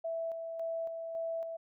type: tone with tremolo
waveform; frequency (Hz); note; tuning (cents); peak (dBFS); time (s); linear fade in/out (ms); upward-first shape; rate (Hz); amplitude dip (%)
sine; 659.3; E5; 0; -33; 0.04-1.57; 10; square; 1.8; 40
effects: none

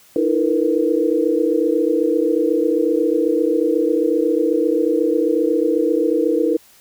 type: tone cluster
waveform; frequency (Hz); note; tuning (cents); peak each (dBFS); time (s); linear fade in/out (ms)
sine; 307.2 / 335.2 / 453.8 / 488.2; D#4 / E4 / A#4 / B4; -22 / +29 / -47 / -20; -20; 0.16-6.57; 2
effects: white hiss -50 dBFS RMS until 6.8 s

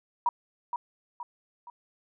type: tone with echo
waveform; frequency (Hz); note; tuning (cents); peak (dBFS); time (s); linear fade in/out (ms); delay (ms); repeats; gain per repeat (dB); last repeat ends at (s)
sine; 959; A#5; +49; -21; 0.26-0.29; 2; 470; 3; -7; 1.7
effects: none

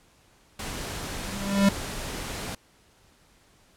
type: noise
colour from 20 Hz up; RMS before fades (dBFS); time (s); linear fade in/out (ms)
pink; -34; 0.59-2.55; 5
type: tone with exponential growth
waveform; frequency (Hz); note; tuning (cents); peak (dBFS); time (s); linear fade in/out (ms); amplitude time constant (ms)
square; 198.2; G3; +19; -15; 1.13-1.69; 5; 120
effects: pink hiss -60 dBFS RMS until 3.76 s + low-pass 11000 Hz 12 dB/octave

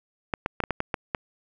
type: clicks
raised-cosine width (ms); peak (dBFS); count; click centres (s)
0.5; -10; 8; 0.338 / 0.461 / 0.603 / 0.638 / 0.707 / 0.804 / 0.942 / 1.148
effects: none

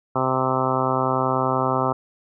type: harmonic tone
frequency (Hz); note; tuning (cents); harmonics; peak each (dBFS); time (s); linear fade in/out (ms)
130.4; C3; -5; 1 / 2 / 3 / 4 / 5 / 6 / 7 / 8 / 9 / 10; -28 / -28 / -28 / -28 / -28 / -28 / -28 / -28 / -28 / -28; 0.15-1.93; 10
effects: none

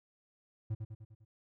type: tone with echo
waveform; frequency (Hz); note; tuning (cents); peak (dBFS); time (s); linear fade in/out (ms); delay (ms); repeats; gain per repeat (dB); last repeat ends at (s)
triangle; 109; A2; -16; -30; 0.7-0.75; 10; 100; 5; -5; 1.25
effects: none

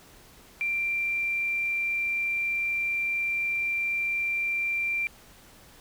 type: tone with quantisation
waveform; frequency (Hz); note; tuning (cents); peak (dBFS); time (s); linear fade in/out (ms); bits
sine; 2363; D7; +10; -25; 0.61-5.07; 0; 9
effects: pink hiss -53 dBFS RMS until 5.8 s

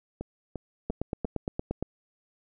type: two click trains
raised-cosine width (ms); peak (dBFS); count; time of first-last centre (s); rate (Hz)
2; -16 / -21; 9 / 4; 0.9-1.826 / 0.21-1.252; 8.64 / 2.88
effects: none

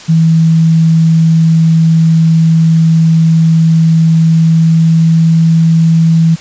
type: tone with pitch glide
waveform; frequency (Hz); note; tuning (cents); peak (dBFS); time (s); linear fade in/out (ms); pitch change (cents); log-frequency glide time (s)
sine; 162.4 to 163.44; E3 to E3; -26 to -14; -4; 0.08-6.36; 20; +12; 4.23-5.46
effects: white hiss -31 dBFS RMS until 6.4 s + resampled to 16000 Hz

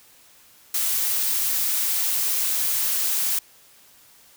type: noise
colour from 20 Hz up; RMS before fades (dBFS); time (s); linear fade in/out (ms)
blue; -23; 0.74-3.39; 5
effects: white hiss -53 dBFS RMS until 4.36 s

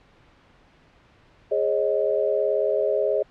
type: chord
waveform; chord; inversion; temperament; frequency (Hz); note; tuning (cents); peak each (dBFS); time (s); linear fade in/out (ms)
sine; Ab suspended fourth; none; equal with one note detuned; 415.3 / 543.9 / 622.3; Ab4 / Db5 / Eb5; 0 / -33 / 0; -24; 1.51-3.23; 10
effects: pink hiss -56 dBFS RMS until 3.3 s + low-pass 3000 Hz 12 dB/octave

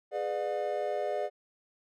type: chord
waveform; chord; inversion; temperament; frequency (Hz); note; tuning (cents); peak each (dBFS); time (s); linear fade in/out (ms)
triangle; G# diminished seventh; none; just; 415.3 / 498.4 / 598 / 717.6; G#4 / B4 / D5 / F5; 0 / +16 / +31 / +47; -34 / -36 / -31 / -34; 0.11-1.3; 50
effects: none

